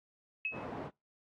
sine tone with exponential decay, 2575 Hz, E7, 41 cents flat, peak -30 dBFS, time 0.45-0.69 s, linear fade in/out 1 ms, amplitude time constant 52 ms
pink band-pass noise, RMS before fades -42 dBFS, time 0.51-0.91 s, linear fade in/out 50 ms, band 160 to 1000 Hz, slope 12 dB/octave
effects noise-tail reverb RT60 0.2 s tail -23 dB re dry + AAC 64 kbps

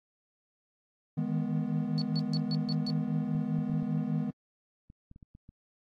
triangle chord, E major seventh, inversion third, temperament equal with one note detuned, 155.56 / 160.58 / 207.7 / 246.9 Hz, D#3 / E3 / G#3 / B3, 0 / -45 / 0 / 0 cents, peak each -32 dBFS, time 1.17-4.31 s, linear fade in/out 10 ms
sine tone bursts, 4433 Hz, C#8, 1 cent flat, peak -35 dBFS, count 6, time 1.98-2.902 s, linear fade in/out 0 ms, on 37 ms, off 140 ms
clicks, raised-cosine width 5 ms, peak -38 dBFS, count 11, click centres 3.351 / 3.588 / 3.698 / 3.74 / 3.829 / 4.901 / 5.114 / 5.161 / 5.228 / 5.351 / 5.491 s
effects AAC 48 kbps

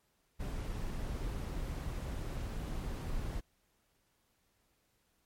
brown noise, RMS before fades -38 dBFS, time 0.39-3.41 s, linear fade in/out 20 ms, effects pink hiss -75 dBFS RMS until 5.25 s + MP3 64 kbps

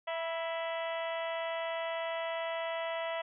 harmonic tone with a mistuned harmonic, 330.4 Hz, E4, 4 cents sharp, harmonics 2 / 3 / 4 / 5 / 6 / 7 / 8 / 9 / 10, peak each -35 / -41 / -45 / -52 / -42 / -52 / -48 / -49 / -49 dBFS, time 0.07-3.22 s, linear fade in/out 10 ms, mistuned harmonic 3, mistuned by -22 cents, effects none

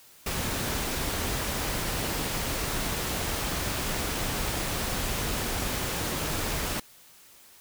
pink noise, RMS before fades -30 dBFS, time 0.26-6.8 s, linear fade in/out 5 ms, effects white hiss -54 dBFS RMS until 7.6 s

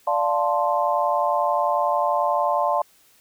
sine chord, D minor seventh, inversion none, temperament equal, 587.3 / 698.5 / 880 / 1046.5 Hz, D5 / F5 / A5 / C6, 0 / 0 / 0 / 0 cents, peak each -24 dBFS, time 0.07-2.82 s, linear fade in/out 5 ms, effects white hiss -57 dBFS RMS until 3.2 s

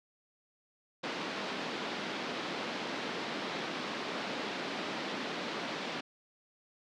pink band-pass noise, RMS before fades -38 dBFS, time 1.03-6.01 s, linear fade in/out 10 ms, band 200 to 4500 Hz, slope 24 dB/octave, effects none

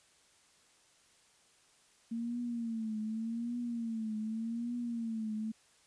sine tone with vibrato, 228 Hz, A#3, 38 cents flat, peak -34 dBFS, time 2.11-5.52 s, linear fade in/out 10 ms, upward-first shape triangle, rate 0.85 Hz, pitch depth 110 cents each way, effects white hiss -66 dBFS RMS until 5.86 s + resampled to 22050 Hz

